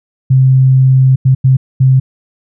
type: tone bursts at uneven times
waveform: sine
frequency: 131.4 Hz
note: C3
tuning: 8 cents sharp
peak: -4 dBFS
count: 4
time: 0.3-1.16 / 1.25-1.35 / 1.44-1.57 / 1.8-2 s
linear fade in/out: 10 ms
effects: none